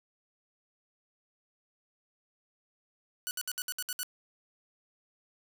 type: tone bursts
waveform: 5% pulse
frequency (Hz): 1480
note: F#6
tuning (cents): 0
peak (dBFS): -21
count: 8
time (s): 3.27-4.031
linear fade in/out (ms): 0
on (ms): 40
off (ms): 63
effects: none